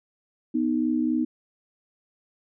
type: tone pair together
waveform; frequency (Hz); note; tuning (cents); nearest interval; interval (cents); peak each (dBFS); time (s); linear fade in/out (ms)
sine; 246.9 / 310.8; B3 / D#4; 0 / -2; major third; 398; -24; 0.54-1.25; 10
effects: none